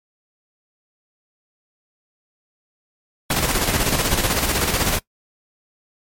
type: noise with tremolo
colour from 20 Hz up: pink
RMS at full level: -18 dBFS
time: 3.3-4.99 s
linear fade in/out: 5 ms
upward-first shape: square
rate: 16 Hz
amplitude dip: 45%
effects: noise-tail reverb RT60 0.1 s tail -21 dB re dry + MP3 64 kbps